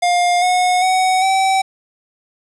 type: tone with pitch steps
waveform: square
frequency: 707 / 726.9 / 747.3 / 768.3 Hz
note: F5 / F#5 / F#5 / G5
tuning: +21 / -31 / +17 / -35 cents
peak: -13 dBFS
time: 0.02-1.62 s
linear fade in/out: 10 ms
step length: 400 ms
effects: resampled to 24000 Hz + 7-bit